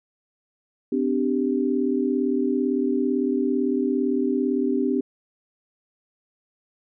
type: chord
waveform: sine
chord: C suspended second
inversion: none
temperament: equal with one note detuned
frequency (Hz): 255.9 / 293.7 / 392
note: C4 / D4 / G4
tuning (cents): -38 / 0 / 0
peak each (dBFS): -23 / -25 / -25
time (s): 0.92-5.01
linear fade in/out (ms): 5
effects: none